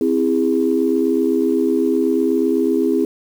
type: chord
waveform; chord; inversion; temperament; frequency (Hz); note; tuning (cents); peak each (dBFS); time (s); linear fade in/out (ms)
sine; C augmented; none; equal with one note detuned; 261.6 / 329.6 / 408.9; C4 / E4 / G#4; 0 / 0 / -27; -18; 0.01-3.05; 2
effects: tanh soft clip ceiling -4 dBFS + 7-bit